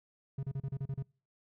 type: tone bursts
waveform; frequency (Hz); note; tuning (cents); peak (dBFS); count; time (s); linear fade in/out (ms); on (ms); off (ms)
triangle; 136.1; C#3; -31; -31; 8; 0.38-1.026; 5; 51; 34
effects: noise-tail reverb RT60 0.4 s tail -26 dB re dry